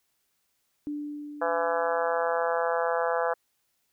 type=tone with exponential decay; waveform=sine; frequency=294.3 Hz; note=D4; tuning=4 cents sharp; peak=-29 dBFS; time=0.87-3.08 s; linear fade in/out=0 ms; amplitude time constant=480 ms
type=harmonic tone; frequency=167.9 Hz; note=E3; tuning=32 cents sharp; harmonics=3 / 4 / 5 / 6 / 7 / 8 / 9 / 10; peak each=-28 / -30 / -32 / -34 / -35 / -36 / -37 / -38 dBFS; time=1.41-3.34 s; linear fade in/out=10 ms
effects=white hiss -74 dBFS RMS until 3.92 s